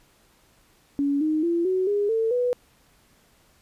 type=tone with pitch steps; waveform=sine; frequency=282.7 / 310.1 / 340.1 / 373 / 409.1 / 448.8 / 492.2 Hz; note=C#4 / D#4 / F4 / F#4 / G#4 / A4 / B4; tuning=+34 / -6 / -46 / +14 / -26 / +34 / -6 cents; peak=-20 dBFS; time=0.99-2.53 s; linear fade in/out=0 ms; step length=220 ms; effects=pink hiss -60 dBFS RMS until 3.61 s + resampled to 32000 Hz